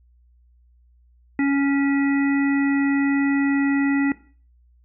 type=harmonic tone; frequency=278.6 Hz; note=C#4; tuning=9 cents sharp; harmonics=1 / 3 / 5 / 7 / 9; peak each=-17 / -33 / -35 / -28 / -38 dBFS; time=1.39-4.12 s; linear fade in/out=2 ms; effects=noise-tail reverb RT60 0.4 s tail -17 dB re dry + added 60 Hz sine -53 dBFS peak until 4.84 s